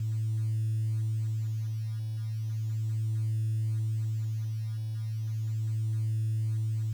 sine tone with tremolo, 110 Hz, A2, in tune, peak -25 dBFS, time 0-6.93 s, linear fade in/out 5 ms, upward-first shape sine, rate 0.36 Hz, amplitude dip 45%, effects tanh soft clip ceiling -23 dBFS + 9-bit

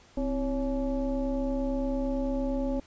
sine tone with frequency modulation, 261.6 Hz, C4, in tune, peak -26 dBFS, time 0.17-2.8 s, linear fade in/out 5 ms, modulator 296 Hz, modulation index 1.1, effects pink hiss -57 dBFS RMS until 2.86 s + resampled to 16000 Hz

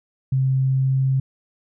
sine tone with pitch glide, 132.4 to 133.17 Hz, C3 to C3, +21 to +31 cents, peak -16 dBFS, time 0.32-1.2 s, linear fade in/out 5 ms, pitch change +10 cents, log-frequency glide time 0.57-1.01 s, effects none

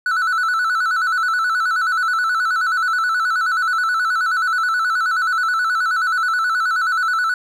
triangle tone with vibrato, 1400 Hz, F6, 4 cents sharp, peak -14 dBFS, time 0.06-7.34 s, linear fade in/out 2 ms, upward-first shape square, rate 9.4 Hz, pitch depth 94 cents each way, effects none

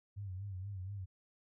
sine tone with vibrato, 96.5 Hz, G2, 27 cents flat, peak -40 dBFS, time 0.16-1.06 s, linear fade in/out 20 ms, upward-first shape sine, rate 4.2 Hz, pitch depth 97 cents each way, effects none

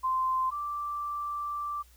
sine tone pair in turn, 1039 / 1172.5 Hz, C6 / D6, -12 / -3 cents, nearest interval major second, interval 209 cents, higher second, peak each -25 / -31 dBFS, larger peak first, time 0.03-0.51 / 0.51-1.83 s, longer second, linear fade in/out 20 ms, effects added 60 Hz sine -56 dBFS peak until 1.96 s + white hiss -62 dBFS RMS until 1.96 s

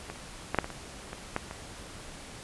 clicks, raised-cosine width 0.5 ms, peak -22 / -30 / -12 / -7 / -21 / -25 / -23 / -13 / -23 dBFS, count 9, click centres 0.1 / 0.158 / 0.546 / 0.587 / 0.644 / 0.703 / 1.131 / 1.364 / 1.511 s, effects pink hiss -45 dBFS RMS until 2.43 s + resampled to 24000 Hz

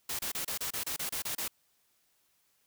white noise bursts, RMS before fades -35 dBFS, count 11, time 0.09-1.48 s, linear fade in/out 5 ms, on 100 ms, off 29 ms, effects white hiss -72 dBFS RMS until 2.66 s

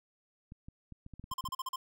clicks, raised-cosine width 5 ms, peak -35 dBFS, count 10, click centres 0.521 / 0.685 / 0.923 / 1.064 / 1.137 / 1.196 / 1.241 / 1.316 / 1.442 / 1.487 s
square tone bursts, 1046.5 Hz, C6, in tune, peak -35 dBFS, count 7, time 1.31-1.76 s, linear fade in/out 5 ms, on 30 ms, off 40 ms
effects none

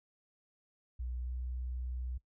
sine tone with pitch glide, 61.3 to 62.3 Hz, B1 to B1, -12 to +16 cents, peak -36 dBFS, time 0.99-2.18 s, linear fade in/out 10 ms, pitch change +28 cents, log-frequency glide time 1.22-1.3 s, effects noise-tail reverb RT60 0.1 s tail -18 dB re dry

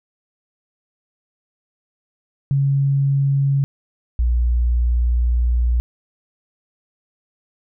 sine tone pair in turn, 138.59 / 59.8 Hz, C#3 / A#1, 0 / +45 cents, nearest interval octave + minor third, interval 1455 cents, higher first, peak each -14 dBFS, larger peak neither, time 2.51-3.64 / 4.19-5.8 s, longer second, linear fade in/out 0 ms, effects none

